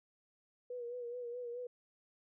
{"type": "tone with vibrato", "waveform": "sine", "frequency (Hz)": 484.3, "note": "B4", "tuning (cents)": -34, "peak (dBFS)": -40, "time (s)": [0.7, 1.67], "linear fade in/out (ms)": 5, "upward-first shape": "sine", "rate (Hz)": 4.7, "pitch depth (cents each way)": 46, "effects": []}